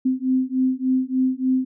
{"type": "beating tone pair", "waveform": "sine", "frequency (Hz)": [257.2, 260.6], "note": ["C4", "C4"], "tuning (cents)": [-30, -7], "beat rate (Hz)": 3.4, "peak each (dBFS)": [-21, -21], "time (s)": [0.05, 1.65], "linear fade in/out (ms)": 10, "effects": []}